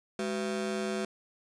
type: ring-modulated tone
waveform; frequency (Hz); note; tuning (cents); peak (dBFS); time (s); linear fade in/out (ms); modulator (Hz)
30% pulse; 293.7; D4; 0; -25; 0.19-1.05; 2; 85
effects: resampled to 22050 Hz